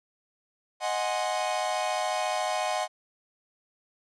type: chord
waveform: 45% pulse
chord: Ab dominant seventh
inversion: second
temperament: equal with one note detuned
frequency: 622.3 / 736.6 / 830.6 / 1046.5 Hz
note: Eb5 / Gb5 / Ab5 / C6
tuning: 0 / -8 / 0 / 0 cents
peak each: -32 / -30 / -34 / -35 dBFS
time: 0.8-2.88 s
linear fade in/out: 50 ms
effects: resampled to 22050 Hz